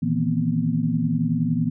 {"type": "tone cluster", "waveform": "sine", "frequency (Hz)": [116.4, 153.3, 164, 235.5, 254.8], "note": ["A#2", "D#3", "E3", "A#3", "C4"], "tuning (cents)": [-2, -25, -9, 18, -46], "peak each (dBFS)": [-29, -29, -23, -24, -28], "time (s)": [0.02, 1.7], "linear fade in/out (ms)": 10, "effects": []}